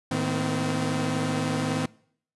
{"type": "tone cluster", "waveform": "sawtooth", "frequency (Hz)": [109.3, 157.5, 233.3, 256.9], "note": ["A2", "D#3", "A#3", "C4"], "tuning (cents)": [-11, 21, 2, -32], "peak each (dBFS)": [-29, -25, -31, -24], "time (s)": [0.11, 1.86], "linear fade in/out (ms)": 5, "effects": ["noise-tail reverb RT60 0.6 s tail -23 dB re dry", "resampled to 24000 Hz"]}